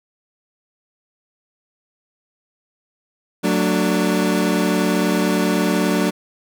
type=chord; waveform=30% pulse; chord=D major; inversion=first; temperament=equal with one note detuned; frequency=185 / 224 / 293.7 Hz; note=F#3 / A3 / D4; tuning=0 / +31 / 0 cents; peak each=-17 / -19 / -18 dBFS; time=3.43-6.11 s; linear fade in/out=20 ms; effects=none